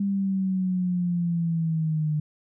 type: linear sweep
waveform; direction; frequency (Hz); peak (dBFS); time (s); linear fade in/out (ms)
sine; down; 200 to 150.5; -22; 0-2.2; 5
effects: none